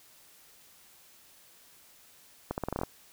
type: accelerating click train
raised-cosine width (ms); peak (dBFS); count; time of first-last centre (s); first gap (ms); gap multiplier
1; -17; 9; 2.51-2.834; 69; 0.84
effects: white hiss -58 dBFS RMS until 3.12 s